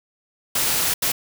white noise bursts at uneven times, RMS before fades -21 dBFS, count 2, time 0.55-0.94 / 1.02-1.12 s, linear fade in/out 5 ms, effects none

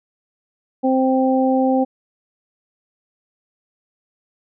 harmonic tone, 261.6 Hz, C4, in tune, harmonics 1 / 2 / 3, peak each -16 / -19 / -21 dBFS, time 0.83-1.85 s, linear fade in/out 20 ms, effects none

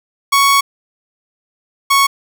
sawtooth tone pair in turn, 1113 / 1107.2 Hz, C#6 / C#6, +7 / -2 cents, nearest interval unison, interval 9 cents, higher first, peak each -5 dBFS, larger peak neither, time 0.32-0.61 / 1.9-2.07 s, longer first, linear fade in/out 10 ms, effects none

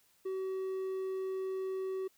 triangle tone, 379.5 Hz, F#4, 44 cents sharp, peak -32 dBFS, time 0.25-2.08 s, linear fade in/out 10 ms, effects white hiss -69 dBFS RMS until 2.17 s

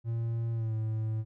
triangle tone with pitch glide, 115.3 to 109.97 Hz, A#2 to A2, -19 to 0 cents, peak -27 dBFS, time 0.04-1.25 s, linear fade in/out 50 ms, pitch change -81 cents, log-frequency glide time 0.52-0.74 s, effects none

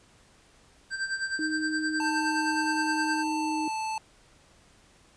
square tone with tremolo, 1568 Hz, G6, in tune, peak -27 dBFS, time 0.9-3.24 s, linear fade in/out 50 ms, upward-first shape sine, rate 9.6 Hz, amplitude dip 70%
sine tone, 311.1 Hz, D#4, in tune, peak -29 dBFS, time 1.39-3.68 s, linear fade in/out 2 ms
square tone with pitch glide, 889 to 877.8 Hz, A5 to A5, +18 to -4 cents, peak -30 dBFS, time 2-3.98 s, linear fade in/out 2 ms, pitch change -22 cents, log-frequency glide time 3.38-3.75 s
effects pink hiss -59 dBFS RMS until 5.16 s + resampled to 22050 Hz

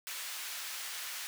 pink high-pass noise, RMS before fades -41 dBFS, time 0.07-1.27 s, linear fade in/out 0 ms, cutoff 1700 Hz, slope 12 dB/octave, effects none

